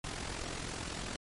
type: noise with amplitude modulation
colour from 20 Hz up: pink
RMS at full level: -37 dBFS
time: 0.04-1.16 s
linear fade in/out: 2 ms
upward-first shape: sine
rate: 43.2 Hz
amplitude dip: 60%
effects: low-pass 10000 Hz 12 dB/octave + MP3 48 kbps